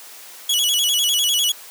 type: tone with vibrato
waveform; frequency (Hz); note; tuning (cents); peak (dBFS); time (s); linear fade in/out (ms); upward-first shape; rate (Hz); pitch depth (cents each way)
sawtooth; 3136; G7; 0; -13; 0.49-1.52; 5; square; 10; 110
effects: white hiss -40 dBFS RMS until 1.7 s + high-pass 400 Hz 12 dB/octave